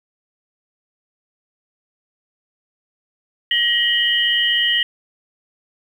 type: tone cluster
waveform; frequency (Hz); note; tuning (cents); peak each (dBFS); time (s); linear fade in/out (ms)
sine; 1898 / 2906 / 3122; A#6 / F#7 / G7; +31 / -32 / -8; -19; 3.51-4.83; 2
effects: 8-bit